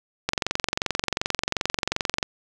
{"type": "click train", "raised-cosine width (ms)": 0.2, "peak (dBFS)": -5, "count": 45, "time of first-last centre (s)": [0.29, 2.228], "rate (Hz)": 22.7, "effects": []}